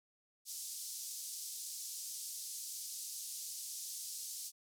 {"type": "band-pass noise", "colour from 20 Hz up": "pink", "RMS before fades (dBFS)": -45, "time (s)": [0.45, 4.52], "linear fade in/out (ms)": 50, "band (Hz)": [5000, 13000], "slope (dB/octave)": 24, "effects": []}